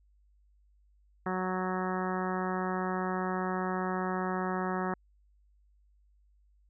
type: harmonic tone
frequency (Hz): 185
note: F#3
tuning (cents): 0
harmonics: 1 / 2 / 3 / 4 / 5 / 6 / 7 / 8 / 9 / 10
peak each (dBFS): -34 / -36 / -42 / -38 / -40 / -40 / -40 / -47 / -43 / -46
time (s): 1.26-4.94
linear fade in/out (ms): 2
effects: added 50 Hz sine -62 dBFS peak until 6.69 s